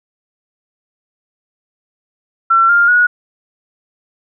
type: tone with pitch steps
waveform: sine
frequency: 1350 / 1401.6 / 1455.3 Hz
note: E6 / F6 / F#6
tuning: +41 / +6 / -29 cents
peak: -7 dBFS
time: 2.5-3.07 s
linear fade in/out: 10 ms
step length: 190 ms
effects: none